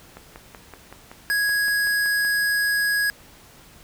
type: click train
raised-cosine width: 0.5 ms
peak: -24 dBFS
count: 12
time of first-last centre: 0.17-2.249 s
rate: 5.29 Hz
type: tone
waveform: square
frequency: 1661.2 Hz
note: G#6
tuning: in tune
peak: -20 dBFS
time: 1.3-3.1 s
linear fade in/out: 0 ms
effects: pink hiss -49 dBFS RMS until 3.83 s